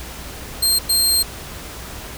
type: tone bursts at uneven times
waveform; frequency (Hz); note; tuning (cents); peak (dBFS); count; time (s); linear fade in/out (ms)
20% pulse; 4186; C8; 0; -8; 2; 0.62-0.79 / 0.89-1.23; 10
effects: added 60 Hz sine -37 dBFS peak until 2.17 s + pink hiss -34 dBFS RMS until 2.17 s